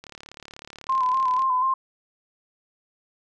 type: click train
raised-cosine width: 0.2 ms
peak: -23 dBFS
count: 51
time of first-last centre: 0.04-1.421 s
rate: 36.2 Hz
type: tone with vibrato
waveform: sine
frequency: 1033 Hz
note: C6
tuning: 22 cents flat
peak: -19 dBFS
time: 0.89-1.74 s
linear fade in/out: 5 ms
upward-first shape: square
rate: 4.1 Hz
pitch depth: 38 cents each way
effects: none